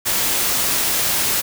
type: noise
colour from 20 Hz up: white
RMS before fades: -19 dBFS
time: 0.05-1.42 s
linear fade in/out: 20 ms
effects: none